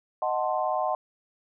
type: chord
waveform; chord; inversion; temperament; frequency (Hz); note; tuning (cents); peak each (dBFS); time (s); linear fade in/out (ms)
sine; D# diminished seventh; none; equal; 622.3 / 740 / 880 / 1046.5; D#5 / F#5 / A5 / C6; 0 / 0 / 0 / 0; -29 / -28 / -32 / -31; 0.22-0.95; 2
effects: none